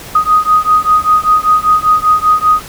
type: beating tone pair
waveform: sine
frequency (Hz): 1244.5 / 1249.6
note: D#6 / D#6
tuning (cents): 0 / +7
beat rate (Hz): 5.1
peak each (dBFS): -10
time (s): 0.15-2.61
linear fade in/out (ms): 5
effects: pink hiss -30 dBFS RMS until 2.68 s